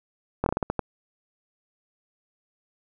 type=slowing click train; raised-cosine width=1 ms; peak=-10 dBFS; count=8; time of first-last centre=0.44-0.793 s; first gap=22 ms; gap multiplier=1.27; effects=none